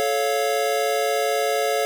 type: chord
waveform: square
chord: A augmented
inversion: none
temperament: equal with one note detuned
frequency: 434.9 / 554.4 / 698.5 Hz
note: A4 / C#5 / E#5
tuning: -20 / 0 / 0 cents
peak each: -25 dBFS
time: 0-1.85 s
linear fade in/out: 0 ms
effects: none